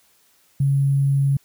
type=tone with sample-and-hold; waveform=sine; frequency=138.59 Hz; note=C#3; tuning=in tune; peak=-15 dBFS; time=0.6-1.37 s; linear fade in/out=5 ms; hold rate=11025 Hz; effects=white hiss -59 dBFS RMS until 1.44 s